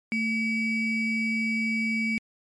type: ring-modulated tone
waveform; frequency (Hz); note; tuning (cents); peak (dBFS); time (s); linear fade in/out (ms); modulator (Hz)
triangle; 1252; D#6; +10; -19; 0.12-2.18; 0; 1030
effects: MP3 48 kbps